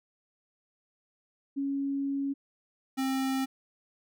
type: tone pair in turn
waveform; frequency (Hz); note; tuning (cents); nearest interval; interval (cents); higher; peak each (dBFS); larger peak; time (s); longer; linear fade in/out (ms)
sine / square; 277.2 / 265.6; C#4 / C4; 0 / +26; minor second; 74; first; -28; neither; 1.56-2.34 / 2.97-3.46; first; 20
effects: none